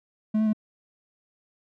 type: tone with pitch steps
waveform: triangle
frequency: 215.3 / 218.3 / 214.3 Hz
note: A3 / A3 / A3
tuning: -37 / -13 / -45 cents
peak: -18 dBFS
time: 0.34-0.532 s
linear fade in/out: 10 ms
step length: 64 ms
effects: none